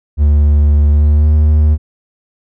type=tone with pitch glide; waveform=triangle; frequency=73.42 to 76.1 Hz; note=D2 to D#2; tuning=0 to -38 cents; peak=-4 dBFS; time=0.17-1.78 s; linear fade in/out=50 ms; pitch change=+62 cents; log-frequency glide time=0.89-1.33 s; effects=none

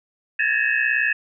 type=tone cluster; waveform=sine; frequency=1654 / 1713 / 1830 / 2561 / 2697 Hz; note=G#6 / A6 / A#6 / D#7 / E7; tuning=-8 / -47 / -32 / +49 / +39 cents; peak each=-25 / -22 / -24 / -24 / -30 dBFS; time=0.39-1.13 s; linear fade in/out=5 ms; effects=none

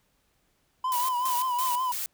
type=tone with vibrato; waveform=triangle; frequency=1001 Hz; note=B5; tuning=23 cents sharp; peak=-23 dBFS; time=0.84-1.92 s; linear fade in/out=5 ms; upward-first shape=triangle; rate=5.3 Hz; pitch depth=80 cents each way
type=noise with tremolo; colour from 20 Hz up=blue; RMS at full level=-32 dBFS; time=0.92-2.06 s; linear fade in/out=0 ms; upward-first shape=square; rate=3 Hz; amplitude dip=75%
effects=pink hiss -70 dBFS RMS until 2.13 s

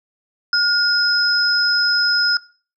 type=tone pair together; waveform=sine; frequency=1430 / 5110 Hz; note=F6 / D#8; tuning=+41 / +45 cents; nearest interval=octave + minor seventh; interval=2204 cents; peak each=-16 dBFS; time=0.53-2.37 s; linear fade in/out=2 ms; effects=noise-tail reverb RT60 0.4 s tail -21 dB re dry

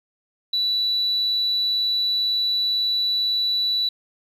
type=tone; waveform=sine; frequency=3951 Hz; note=B7; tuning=in tune; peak=-18 dBFS; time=0.53-3.89 s; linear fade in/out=5 ms; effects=tanh soft clip ceiling -15 dBFS + 9-bit

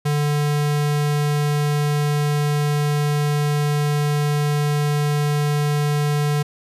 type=tone; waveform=square; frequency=147.2 Hz; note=D3; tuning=4 cents sharp; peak=-18 dBFS; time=0.05-6.43 s; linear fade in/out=10 ms; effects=resampled to 32000 Hz

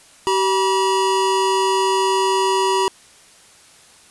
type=tone pair together; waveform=square; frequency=383.5 / 966.4 Hz; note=G4 / B5; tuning=-38 / -38 cents; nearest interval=octave + major third; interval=1600 cents; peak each=-19 / -19 dBFS; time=0.27-2.88 s; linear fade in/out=0 ms; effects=white hiss -48 dBFS RMS until 4.1 s + resampled to 24000 Hz

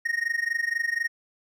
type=tone with amplitude modulation; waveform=triangle; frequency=1862 Hz; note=A#6; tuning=2 cents flat; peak=-19 dBFS; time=0.05-1.08 s; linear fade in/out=10 ms; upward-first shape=sine; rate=24.1 Hz; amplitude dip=90%; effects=none

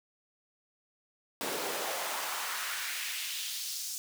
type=noise with high-pass filter sweep; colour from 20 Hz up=pink; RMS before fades=-36 dBFS; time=1.41-3.98 s; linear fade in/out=0 ms; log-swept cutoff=340 to 6100 Hz; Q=1.5; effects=none

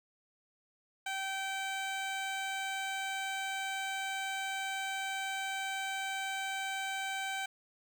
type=tone with notch filter; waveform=15% pulse; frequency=774 Hz; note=G5; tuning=22 cents flat; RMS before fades=-37 dBFS; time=1.06-7.46 s; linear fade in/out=5 ms; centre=12000 Hz; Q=1.5; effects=none

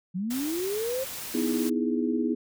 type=linear sweep; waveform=sine; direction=up; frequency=171.9 to 540 Hz; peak=-27 dBFS; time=0.14-1.05 s; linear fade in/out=20 ms
type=noise; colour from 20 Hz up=white; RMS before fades=-37 dBFS; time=0.3-1.7 s; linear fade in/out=10 ms
type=chord; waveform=sine; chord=E major seventh; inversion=second; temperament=equal; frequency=246.9 / 311.1 / 329.6 / 415.3 Hz; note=B3 / D#4 / E4 / G#4; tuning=0 / 0 / 0 / 0 cents; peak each=-27 / -30 / -30 / -32 dBFS; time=1.34-2.35 s; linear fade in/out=10 ms
effects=none

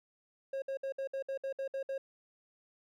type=tone bursts; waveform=triangle; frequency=541 Hz; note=C#5; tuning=42 cents flat; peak=-32 dBFS; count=10; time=0.53-1.98 s; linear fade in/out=5 ms; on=91 ms; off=60 ms; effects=none

